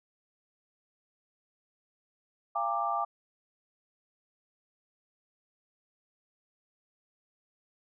sine tone cluster, 687 / 805 / 912 / 1180 Hz, F5 / G5 / A#5 / D6, -29 / +46 / -38 / +8 cents, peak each -34 / -33 / -38 / -31 dBFS, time 2.55-3.05 s, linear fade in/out 10 ms, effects none

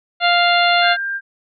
harmonic tone, 698.5 Hz, F5, in tune, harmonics 1 / 2 / 3 / 4 / 5 / 6, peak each -15 / -18 / -20 / -21 / -22 / -23 dBFS, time 0.2-0.97 s, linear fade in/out 50 ms
sine tone, 1593 Hz, G6, 27 cents sharp, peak -20 dBFS, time 0.81-1.21 s, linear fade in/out 50 ms
effects none

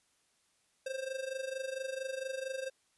square tone with amplitude modulation, 529 Hz, C5, 19 cents sharp, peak -34 dBFS, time 0.86-2.7 s, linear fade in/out 5 ms, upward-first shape sine, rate 24.4 Hz, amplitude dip 75%, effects white hiss -73 dBFS RMS until 2.97 s + resampled to 24000 Hz

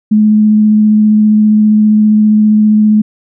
sine tone with vibrato, 213.2 Hz, G#3, 46 cents sharp, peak -4 dBFS, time 0.11-3.02 s, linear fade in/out 10 ms, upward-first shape square, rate 15 Hz, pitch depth 8 cents each way, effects none

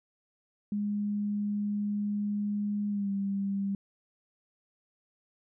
sine tone with pitch glide, 206.1 to 197.7 Hz, G#3 to G3, -13 to +15 cents, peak -28 dBFS, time 0.72-3.75 s, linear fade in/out 2 ms, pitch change -72 cents, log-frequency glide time 2.89-3.1 s, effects none

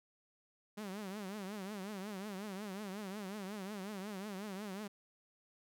sawtooth tone with vibrato, 200 Hz, G3, 35 cents sharp, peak -38 dBFS, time 0.77-4.88 s, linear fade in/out 10 ms, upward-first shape triangle, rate 5.5 Hz, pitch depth 160 cents each way, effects none

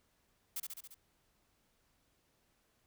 blue noise with echo, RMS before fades -39 dBFS, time 0.56-0.6 s, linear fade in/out 5 ms, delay 69 ms, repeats 5, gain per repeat -3 dB, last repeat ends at 0.945 s, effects pink hiss -75 dBFS RMS until 2.86 s

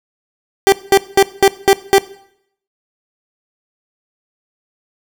30% pulse tone bursts, 392 Hz, G4, in tune, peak -3 dBFS, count 6, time 0.67-1.982 s, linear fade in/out 0 ms, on 52 ms, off 200 ms, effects noise-tail reverb RT60 0.7 s tail -18 dB re dry

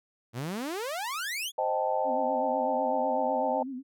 sawtooth exponential sweep, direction up, 109.8 to 3500 Hz, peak -28 dBFS, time 0.33-1.52 s, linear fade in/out 50 ms
sine chord, A half-diminished seventh, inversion first, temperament equal, 523.3 / 622.3 / 784 / 880 Hz, C5 / Eb5 / G5 / A5, 0 / 0 / 0 / 0 cents, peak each -31 dBFS, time 1.58-3.63 s, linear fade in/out 5 ms
sine tone with vibrato, 261.6 Hz, C4, in tune, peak -34 dBFS, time 2.04-3.83 s, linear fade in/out 50 ms, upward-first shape sine, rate 8 Hz, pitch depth 92 cents each way
effects none

